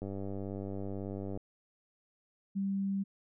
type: click train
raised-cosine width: 2 ms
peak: -27 dBFS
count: 134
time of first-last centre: 0.02-1.374 s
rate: 98.2 Hz
type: tone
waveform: sine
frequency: 196 Hz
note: G3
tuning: in tune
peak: -30 dBFS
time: 2.55-3.04 s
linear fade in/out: 20 ms
effects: none